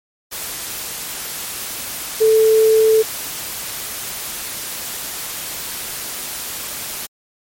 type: tone in noise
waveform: sine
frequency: 440 Hz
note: A4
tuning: in tune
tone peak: -9 dBFS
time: 2.2-3.03 s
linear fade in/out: 20 ms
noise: white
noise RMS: -27 dBFS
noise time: 0.31-7.07 s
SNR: +15 dB
effects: MP3 64 kbps